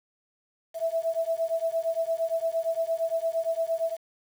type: beating tone pair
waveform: sine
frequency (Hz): 654 / 662.7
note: E5 / E5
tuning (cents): -14 / +9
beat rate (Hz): 8.7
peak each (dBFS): -28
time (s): 0.74-3.97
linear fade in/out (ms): 50
effects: 8-bit